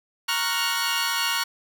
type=chord; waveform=15% pulse; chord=Gb major seventh; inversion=first; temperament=equal; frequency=932.3 / 1108.7 / 1396.9 / 1480 Hz; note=Bb5 / Db6 / F6 / Gb6; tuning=0 / 0 / 0 / 0 cents; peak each=-22 dBFS; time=0.28-1.44 s; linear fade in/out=10 ms; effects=none